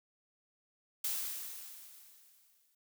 blue noise with exponential decay, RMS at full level -34 dBFS, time 1.04-2.75 s, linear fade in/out 5 ms, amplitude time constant 370 ms, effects none

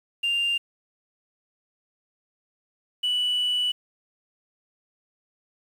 sine tone pair in turn, 2794 / 2960 Hz, F7 / F#7, 0 / 0 cents, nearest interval minor second, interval 100 cents, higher second, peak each -20 dBFS, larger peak neither, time 0.23-0.58 / 3.03-3.72 s, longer second, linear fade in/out 10 ms, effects tanh soft clip ceiling -19 dBFS + 8-bit

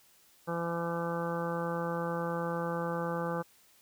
harmonic tone, 169.3 Hz, E3, 46 cents sharp, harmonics 1 / 2 / 3 / 4 / 5 / 6 / 7 / 8 / 9, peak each -36 / -41 / -35 / -48 / -40 / -46 / -40 / -48 / -44 dBFS, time 0.47-3.43 s, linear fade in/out 20 ms, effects white hiss -63 dBFS RMS until 3.81 s

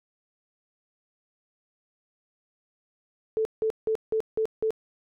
sine tone bursts, 440 Hz, A4, in tune, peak -22 dBFS, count 6, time 3.37-4.706 s, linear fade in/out 0 ms, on 81 ms, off 170 ms, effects none

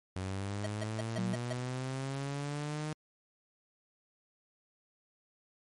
sawtooth linear sweep, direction up, 92.5 to 154.5 Hz, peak -31 dBFS, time 0.16-2.93 s, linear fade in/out 0 ms
square tone bursts, 636 Hz, D#5, 38 cents sharp, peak -36 dBFS, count 6, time 0.64-1.528 s, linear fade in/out 2 ms, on 23 ms, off 150 ms
sine tone, 186.7 Hz, F#3, 16 cents sharp, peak -32 dBFS, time 1.18-1.34 s, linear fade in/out 2 ms
effects MP3 48 kbps

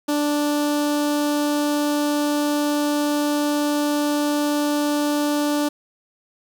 sawtooth tone with notch filter, 293.7 Hz, D4, in tune, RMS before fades -21 dBFS, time 0.08-5.69 s, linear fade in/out 10 ms, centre 2100 Hz, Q 1.6, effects 8-bit

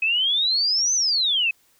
sine exponential two-way sweep, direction up then down, 2528 to 6260 to 2528 Hz, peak -18 dBFS, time 0.02-1.51 s, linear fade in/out 5 ms, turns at 0.94 s, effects white hiss -61 dBFS RMS until 1.79 s

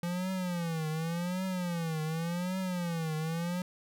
square tone with vibrato, 171.3 Hz, F3, 33 cents flat, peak -32 dBFS, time 0.03-3.62 s, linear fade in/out 2 ms, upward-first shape triangle, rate 0.88 Hz, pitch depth 180 cents each way, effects none

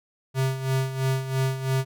square tone with tremolo, 132.5 Hz, C3, 22 cents sharp, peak -21 dBFS, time 0.34-1.85 s, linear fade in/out 50 ms, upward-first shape sine, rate 3 Hz, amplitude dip 70%, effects none

